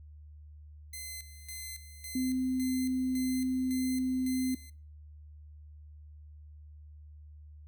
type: tone with tremolo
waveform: 5% pulse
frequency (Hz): 2057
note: C7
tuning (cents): -30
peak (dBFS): -30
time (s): 0.93-4.7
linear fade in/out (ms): 5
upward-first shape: square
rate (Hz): 1.8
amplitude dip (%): 75
type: tone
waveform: sine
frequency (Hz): 257.2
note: C4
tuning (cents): -30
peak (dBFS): -28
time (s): 2.15-4.55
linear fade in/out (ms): 5
effects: noise-tail reverb RT60 0.4 s tail -21 dB re dry + added 75 Hz sine -48 dBFS peak until 7.67 s